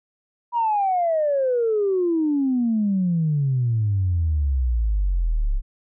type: exponential sweep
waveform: sine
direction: down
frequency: 971 to 32.7 Hz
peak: -17 dBFS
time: 0.52-5.62 s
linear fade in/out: 50 ms
effects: tanh soft clip ceiling -13 dBFS